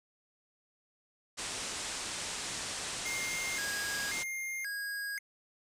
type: low-pass noise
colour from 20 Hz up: white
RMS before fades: -39 dBFS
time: 1.37-4.24 s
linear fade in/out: 20 ms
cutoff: 9000 Hz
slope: 48 dB/octave
type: tone with vibrato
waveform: square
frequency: 1864.7 Hz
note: A#6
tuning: in tune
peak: -36 dBFS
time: 3.05-5.19 s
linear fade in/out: 10 ms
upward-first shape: square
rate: 0.94 Hz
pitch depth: 220 cents each way
effects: none